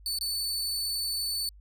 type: tone with dropouts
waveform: sawtooth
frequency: 4489 Hz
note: C#8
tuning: 21 cents sharp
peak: -26 dBFS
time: 0.06-1.49 s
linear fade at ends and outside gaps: 1 ms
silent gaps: 0.187-0.21 s
effects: added 50 Hz sine -49 dBFS peak until 1.6 s